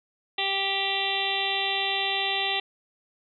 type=harmonic tone; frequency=391.9 Hz; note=G4; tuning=in tune; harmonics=1 / 2 / 3 / 5 / 6 / 7 / 8 / 9 / 10; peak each=-36 / -31 / -41 / -33 / -36 / -31 / -33 / -31 / -34 dBFS; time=0.38-2.6 s; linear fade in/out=5 ms; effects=none